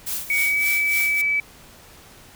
blue noise with tremolo, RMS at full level -26 dBFS, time 0.06-1.22 s, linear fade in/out 10 ms, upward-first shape sine, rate 3.5 Hz, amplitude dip 75%
sine tone with pitch glide, 2252 to 2297 Hz, C#7 to D7, +27 to -39 cents, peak -18 dBFS, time 0.3-1.4 s, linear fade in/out 2 ms, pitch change +34 cents, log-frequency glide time 0.41-0.66 s
effects pink hiss -47 dBFS RMS until 2.35 s

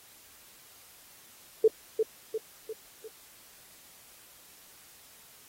sine tone with echo, 440 Hz, A4, in tune, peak -16 dBFS, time 1.64-1.68 s, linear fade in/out 5 ms, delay 350 ms, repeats 4, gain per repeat -6 dB, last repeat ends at 3.08 s, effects white hiss -55 dBFS RMS until 5.48 s + AAC 48 kbps

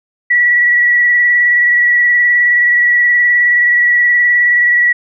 sine tone with vibrato, 1939 Hz, B6, 32 cents flat, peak -7 dBFS, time 0.3-4.93 s, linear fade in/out 10 ms, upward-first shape sine, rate 19 Hz, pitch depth 21 cents each way, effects none

